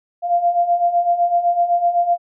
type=beating tone pair; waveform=sine; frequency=690 / 697.9 Hz; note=F5 / F5; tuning=-21 / -1 cents; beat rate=7.9 Hz; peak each=-20 / -15 dBFS; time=0.22-2.18 s; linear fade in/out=50 ms; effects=none